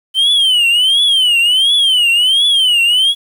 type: tone with vibrato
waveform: triangle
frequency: 3063 Hz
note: G7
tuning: 41 cents flat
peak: -7 dBFS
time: 0.14-3.15 s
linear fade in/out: 50 ms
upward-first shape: triangle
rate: 1.4 Hz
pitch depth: 210 cents each way
effects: 7-bit